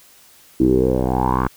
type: tone with low-pass filter sweep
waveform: 10% pulse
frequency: 63.6 Hz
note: C2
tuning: 48 cents flat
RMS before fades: -17 dBFS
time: 0.6-1.48 s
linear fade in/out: 5 ms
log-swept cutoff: 310 to 1300 Hz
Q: 6.2
effects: white hiss -49 dBFS RMS until 1.56 s